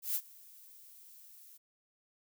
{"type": "noise with ADSR envelope", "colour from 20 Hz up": "violet", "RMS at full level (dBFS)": -32, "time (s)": [0.02, 1.58], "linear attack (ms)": 130, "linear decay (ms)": 58, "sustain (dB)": -24, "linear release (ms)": 15, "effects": []}